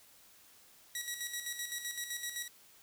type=tone with tremolo; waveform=10% pulse; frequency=1924 Hz; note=B6; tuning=46 cents flat; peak=-27 dBFS; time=0.95-2.48 s; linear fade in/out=2 ms; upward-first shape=square; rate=7.8 Hz; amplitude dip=55%; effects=white hiss -61 dBFS RMS until 2.82 s